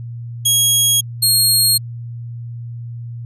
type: tone pair in turn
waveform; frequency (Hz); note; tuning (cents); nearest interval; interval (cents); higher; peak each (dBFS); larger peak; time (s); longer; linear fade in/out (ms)
15% pulse; 3300 / 4264; G#7 / C8; -12 / +32; major third; 444; second; -4; neither; 0.45-1.01 / 1.22-1.78; neither; 10
effects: added 118 Hz sine -26 dBFS peak until 3.25 s + resampled to 32000 Hz